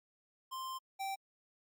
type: tone pair in turn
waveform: square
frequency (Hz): 1047 / 778.7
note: C6 / G5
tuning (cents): +1 / -12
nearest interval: perfect fourth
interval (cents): 513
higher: first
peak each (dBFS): -40 / -37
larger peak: second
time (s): 0.51-0.79 / 0.99-1.16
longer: first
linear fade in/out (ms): 20
effects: MP3 96 kbps